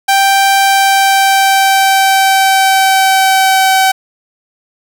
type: tone with pitch glide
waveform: sawtooth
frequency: 784 to 764.3 Hz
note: G5 to G5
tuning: 0 to -44 cents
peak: -3 dBFS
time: 0.08-3.92 s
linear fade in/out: 10 ms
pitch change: -44 cents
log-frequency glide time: 0.58-3.78 s
effects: none